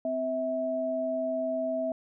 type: tone pair together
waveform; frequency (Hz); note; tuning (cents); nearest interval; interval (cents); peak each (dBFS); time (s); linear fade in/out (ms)
sine; 257.9 / 649.9; C4 / E5; -25 / -25; octave + major third; 1600; -34 / -28; 0.05-1.92; 2
effects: none